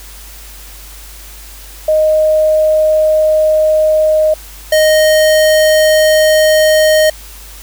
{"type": "tone pair in turn", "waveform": ["sine", "square"], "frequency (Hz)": [621, 621], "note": ["D#5", "D#5"], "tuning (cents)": [-3, -3], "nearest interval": "unison", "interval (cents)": 0, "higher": "neither", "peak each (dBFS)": -7, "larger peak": "neither", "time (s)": [[1.88, 4.34], [4.72, 7.1]], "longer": "first", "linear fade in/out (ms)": 5, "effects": ["added 50 Hz sine -33 dBFS peak until 7.62 s", "white hiss -35 dBFS RMS until 7.62 s"]}